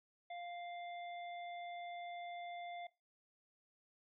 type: harmonic tone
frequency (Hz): 698.5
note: F5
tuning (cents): 0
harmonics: 1 / 3 / 5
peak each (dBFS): -45 / -54 / -59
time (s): 0.3-2.87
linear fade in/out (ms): 5
effects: noise-tail reverb RT60 0.2 s tail -17 dB re dry